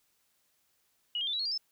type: tone with pitch steps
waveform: sine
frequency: 2907 / 3207 / 3538 / 3903 / 4306 / 4750 / 5240 Hz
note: F#7 / G7 / A7 / B7 / C8 / D8 / E8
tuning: -31 / +39 / +9 / -21 / +49 / +19 / -11 cents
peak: -30 dBFS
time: 1.15-1.577 s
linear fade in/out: 2 ms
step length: 61 ms
effects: white hiss -73 dBFS RMS until 1.71 s